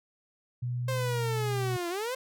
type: tone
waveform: sine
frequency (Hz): 122.8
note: B2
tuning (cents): -9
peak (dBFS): -29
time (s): 0.62-1.77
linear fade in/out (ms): 10
type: linear two-way sweep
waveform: sawtooth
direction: down then up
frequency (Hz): 530 to 338.5 to 530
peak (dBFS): -27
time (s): 0.88-2.15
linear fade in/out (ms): 5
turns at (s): 1.89
effects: none